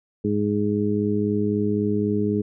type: harmonic tone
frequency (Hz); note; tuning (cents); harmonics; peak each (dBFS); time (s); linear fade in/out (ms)
103.83; G#2; 0; 1 / 2 / 3 / 4; -28 / -23 / -26 / -25; 0.24-2.42; 10
effects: none